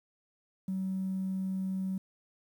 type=tone; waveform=triangle; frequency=189.6 Hz; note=F#3; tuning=43 cents sharp; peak=-27 dBFS; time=0.68-1.98 s; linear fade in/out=5 ms; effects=tanh soft clip ceiling -28 dBFS + 10-bit